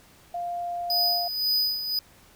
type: tone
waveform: sine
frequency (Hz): 698.5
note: F5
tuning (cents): 0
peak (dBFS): -28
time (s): 0.34-1.28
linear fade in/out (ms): 5
type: tone with tremolo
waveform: square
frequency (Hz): 4978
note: D#8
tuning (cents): 0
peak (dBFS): -21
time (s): 0.9-1.99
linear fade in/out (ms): 2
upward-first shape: sine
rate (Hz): 1.9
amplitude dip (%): 65
effects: pink hiss -55 dBFS RMS until 2.35 s